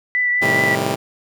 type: tone with vibrato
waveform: sine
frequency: 1975.5 Hz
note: B6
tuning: in tune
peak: -15 dBFS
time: 0.15-0.75 s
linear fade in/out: 0 ms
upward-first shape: triangle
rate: 4.8 Hz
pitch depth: 19 cents each way
type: chord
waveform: 10% pulse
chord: A half-diminished seventh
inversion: none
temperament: just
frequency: 110 / 132 / 158.4 / 198 Hz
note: A2 / C3 / Eb3 / G3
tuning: 0 / +16 / +31 / +18 cents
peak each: -17 dBFS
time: 0.41-0.96 s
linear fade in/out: 20 ms
effects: none